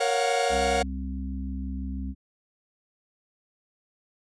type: chord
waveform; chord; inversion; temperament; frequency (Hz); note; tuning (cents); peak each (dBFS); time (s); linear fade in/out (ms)
45% pulse; Gb major seventh; first; equal with one note detuned; 466.2 / 554.4 / 708.2 / 740; Bb4 / Db5 / F5 / Gb5; 0 / 0 / +24 / 0; -28; 0-0.83; 10
type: harmonic tone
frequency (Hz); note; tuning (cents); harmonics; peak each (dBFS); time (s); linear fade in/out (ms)
66.2; C2; +21; 1 / 3 / 4; -31 / -36 / -37; 0.49-2.15; 50
effects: resampled to 22050 Hz